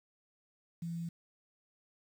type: tone with quantisation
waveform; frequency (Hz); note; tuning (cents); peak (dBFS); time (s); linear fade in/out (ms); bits
sine; 168.3; E3; +36; -36; 0.82-1.09; 5; 10
effects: none